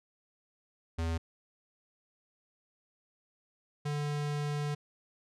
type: tone pair in turn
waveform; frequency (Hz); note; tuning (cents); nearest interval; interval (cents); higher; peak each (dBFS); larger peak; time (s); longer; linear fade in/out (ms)
square; 82.41 / 146.84; E2 / D3; 0 / 0; minor seventh; 1000; second; -31 / -32; first; 0.98-1.18 / 3.85-4.75; second; 10
effects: low-pass 8000 Hz 12 dB/octave